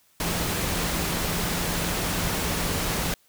sine tone in noise, 171.6 Hz, F3, 30 cents flat, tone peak -34 dBFS, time 0.2-3.14 s, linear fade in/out 2 ms, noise pink, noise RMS -27 dBFS, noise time 0.2-3.14 s, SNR -10 dB, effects white hiss -62 dBFS RMS until 3.28 s

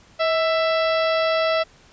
harmonic tone with a mistuned harmonic, 663 Hz, E5, 10 cents sharp, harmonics 1 / 2 / 3 / 4 / 5 / 6 / 7 / 8, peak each -19 / -25 / -29 / -31 / -33 / -35 / -36 / -37 dBFS, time 0.19-1.64 s, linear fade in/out 20 ms, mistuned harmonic 1, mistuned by -53 cents, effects pink hiss -52 dBFS RMS until 1.92 s + resampled to 16000 Hz

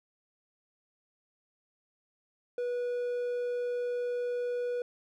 triangle tone, 487.7 Hz, B4, 22 cents flat, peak -28 dBFS, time 2.58-4.82 s, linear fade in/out 2 ms, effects none

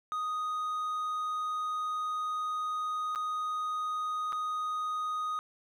triangle tone with dropouts, 1244.5 Hz, D#6, in tune, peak -29 dBFS, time 0.12-5.39 s, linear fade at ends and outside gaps 0 ms, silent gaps 3.15-3.158 / 4.323-4.329 s, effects none

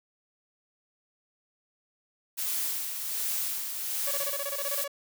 blue noise with tremolo, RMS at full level -30 dBFS, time 2.37-4.85 s, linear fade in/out 20 ms, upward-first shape sine, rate 1.3 Hz, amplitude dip 45%
sawtooth tone bursts, 566 Hz, C#5, 36 cents sharp, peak -29 dBFS, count 13, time 4.07-4.879 s, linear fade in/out 5 ms, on 41 ms, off 23 ms
effects none

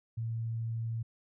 sine tone, 114.1 Hz, A#2, 37 cents flat, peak -32 dBFS, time 0.17-1.03 s, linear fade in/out 10 ms, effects none

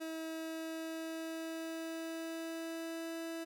30% pulse tone with pitch glide, 321.8 to 329.3 Hz, E4 to E4, -42 to -2 cents, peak -37 dBFS, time 0-3.45 s, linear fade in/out 20 ms, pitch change +40 cents, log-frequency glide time 0.25-3.16 s, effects none

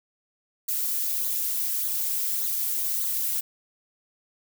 violet noise with flanger, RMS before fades -27 dBFS, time 0.68-3.41 s, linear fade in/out 10 ms, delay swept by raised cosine 0.36 to 4.86 ms, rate 1.7 Hz, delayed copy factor -0.9, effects none

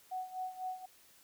sine tone with tremolo, 743 Hz, F#5, 7 cents sharp, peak -35 dBFS, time 0.11-0.86 s, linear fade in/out 10 ms, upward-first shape sine, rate 4 Hz, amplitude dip 80%, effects white hiss -63 dBFS RMS until 1.23 s

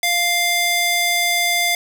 square tone with high-pass filter, 698.5 Hz, F5, in tune, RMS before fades -18 dBFS, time 0.03-1.75 s, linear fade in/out 2 ms, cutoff 1600 Hz, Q 0.86, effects none

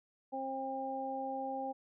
harmonic tone, 266.8 Hz, C4, 34 cents sharp, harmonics 1 / 2 / 3, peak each -43 / -41 / -38 dBFS, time 0.32-1.73 s, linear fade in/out 20 ms, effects none

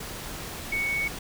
sine tone in noise, 2224 Hz, C#7, 5 cents sharp, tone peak -25 dBFS, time 0.72-1.08 s, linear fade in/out 5 ms, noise pink, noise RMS -37 dBFS, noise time 0-1.19 s, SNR +9 dB, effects none

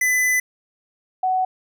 square / sine tone pair in turn, 2006 / 746.2 Hz, B6 / F#5, +26 / +14 cents, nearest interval octave + perfect fourth, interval 1712 cents, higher first, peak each -17 dBFS, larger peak neither, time 0.01-0.4 / 1.23-1.45 s, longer first, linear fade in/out 5 ms, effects none

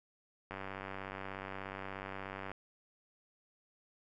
click train, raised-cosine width 0.5 ms, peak -27 dBFS, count 195, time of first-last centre 0.51-2.516 s, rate 96.7 Hz, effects none

